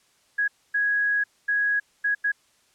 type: tone bursts at uneven times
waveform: sine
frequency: 1661.2 Hz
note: G#6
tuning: in tune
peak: -20 dBFS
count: 5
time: 0.38-0.48 / 0.74-1.24 / 1.48-1.8 / 2.04-2.15 / 2.24-2.32 s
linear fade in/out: 10 ms
effects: white hiss -63 dBFS RMS until 2.74 s + low-pass 9000 Hz 12 dB/octave